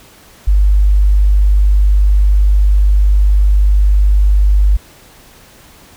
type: tone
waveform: sine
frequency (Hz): 50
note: G1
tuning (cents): +35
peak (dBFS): -6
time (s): 0.47-4.77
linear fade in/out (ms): 10
effects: pink hiss -42 dBFS RMS until 5.96 s